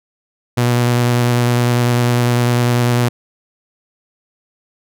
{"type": "tone with vibrato", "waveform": "sawtooth", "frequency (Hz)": 121.2, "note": "B2", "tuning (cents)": -32, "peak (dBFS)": -8, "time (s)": [0.57, 3.09], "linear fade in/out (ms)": 10, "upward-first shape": "square", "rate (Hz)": 10, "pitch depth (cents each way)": 12, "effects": []}